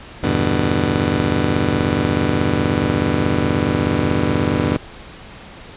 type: chord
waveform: 15% pulse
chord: E minor seventh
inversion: none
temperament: just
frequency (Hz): 82.41 / 98.89 / 123.61 / 148.33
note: E2 / G2 / B2 / D3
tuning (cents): 0 / +16 / +2 / +18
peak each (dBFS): -16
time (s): 0.23-4.77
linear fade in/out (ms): 5
effects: pink hiss -38 dBFS RMS until 5.76 s + resampled to 8000 Hz